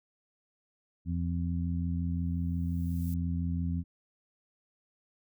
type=harmonic tone; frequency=85.7 Hz; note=F2; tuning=32 cents flat; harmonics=1 / 2 / 3; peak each=-31 / -33 / -38 dBFS; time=1.05-3.84 s; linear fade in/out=50 ms
type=noise with exponential growth; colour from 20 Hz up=violet; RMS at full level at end=-48 dBFS; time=2.08-3.14 s; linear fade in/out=0 ms; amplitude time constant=230 ms
effects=none